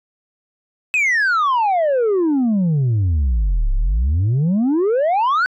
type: exponential two-way sweep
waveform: sine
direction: down then up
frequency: 2591 to 32.12 to 1541 Hz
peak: -11 dBFS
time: 0.94-5.46 s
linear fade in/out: 0 ms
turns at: 3.73 s
effects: tanh soft clip ceiling -13 dBFS